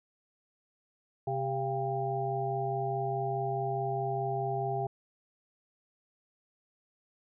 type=harmonic tone with a mistuned harmonic; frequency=132.5 Hz; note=C3; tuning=22 cents sharp; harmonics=1 / 3 / 5 / 6; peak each=-35 / -35 / -35 / -35 dBFS; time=1.27-4.87 s; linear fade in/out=5 ms; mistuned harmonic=5; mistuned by=+71 cents; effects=none